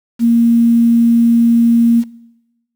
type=tone with quantisation; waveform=sine; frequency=233.1 Hz; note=A#3; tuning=in tune; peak=-7 dBFS; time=0.19-2.04 s; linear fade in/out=50 ms; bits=6; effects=noise-tail reverb RT60 1.0 s tail -21 dB re dry